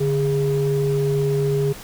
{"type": "tone pair together", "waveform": "sine", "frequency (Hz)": [144.8, 409.6], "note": ["D3", "G#4"], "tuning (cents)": [-24, -24], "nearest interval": "octave + tritone", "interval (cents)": 1800, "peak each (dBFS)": -19, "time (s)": [0, 1.73], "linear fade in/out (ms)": 10, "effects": ["tanh soft clip ceiling -11 dBFS", "pink hiss -38 dBFS RMS until 1.83 s"]}